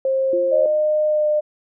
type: tone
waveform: sine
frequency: 532 Hz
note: C5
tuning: 29 cents sharp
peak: -16 dBFS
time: 0.05-0.66 s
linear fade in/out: 2 ms
type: tone with exponential decay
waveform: sine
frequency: 348.8 Hz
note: F4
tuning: 2 cents flat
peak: -20 dBFS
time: 0.33-0.98 s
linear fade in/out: 2 ms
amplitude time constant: 140 ms
type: tone with pitch glide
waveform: sine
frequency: 610 to 603.3 Hz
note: D#5 to D5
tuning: -34 to +46 cents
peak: -15 dBFS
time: 0.51-1.41 s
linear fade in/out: 20 ms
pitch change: -20 cents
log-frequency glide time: 1.07-1.27 s
effects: none